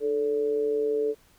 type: tone with amplitude modulation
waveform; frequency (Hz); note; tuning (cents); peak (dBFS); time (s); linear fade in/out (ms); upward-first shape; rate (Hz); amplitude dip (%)
sine; 436.9; A4; -12; -20; 0-1.15; 50; sine; 135; 60
effects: pink hiss -60 dBFS RMS until 1.38 s